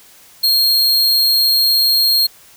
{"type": "tone", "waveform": "45% pulse", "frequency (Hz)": 4239, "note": "C8", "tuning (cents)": 22, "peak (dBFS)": -10, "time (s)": [0.43, 2.27], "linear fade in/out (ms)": 10, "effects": ["white hiss -45 dBFS RMS until 2.56 s"]}